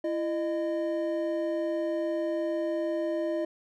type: tone pair together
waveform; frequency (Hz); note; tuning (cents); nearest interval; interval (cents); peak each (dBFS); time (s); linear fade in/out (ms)
triangle; 335.3 / 612.8; E4 / D#5; +30 / -27; minor seventh; 1043; -28; 0.04-3.45; 5
effects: none